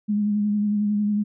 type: tone with vibrato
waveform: sine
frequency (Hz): 207.7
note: G#3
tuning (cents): 0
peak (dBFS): -19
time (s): 0.08-1.24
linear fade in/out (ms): 20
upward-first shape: sine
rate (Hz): 11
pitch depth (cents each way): 27
effects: none